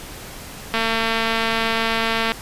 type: click train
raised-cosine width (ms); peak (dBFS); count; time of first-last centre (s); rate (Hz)
0.3; -5; 358; 0.74-2.32; 226
effects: pink hiss -36 dBFS RMS until 2.41 s + resampled to 32000 Hz